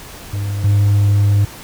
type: tone pair in turn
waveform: triangle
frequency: 100.9 / 101.72 Hz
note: G#2 / G#2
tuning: -49 / -35 cents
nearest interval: unison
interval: 14 cents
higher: second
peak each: -16 / -7 dBFS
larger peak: second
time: 0.33-0.64 / 0.64-1.45 s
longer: second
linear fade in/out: 5 ms
effects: tanh soft clip ceiling -3 dBFS + pink hiss -35 dBFS RMS until 1.63 s